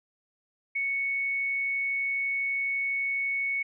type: tone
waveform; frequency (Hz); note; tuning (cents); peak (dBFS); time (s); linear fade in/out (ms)
sine; 2217; C#7; 0; -26; 0.75-3.63; 10
effects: none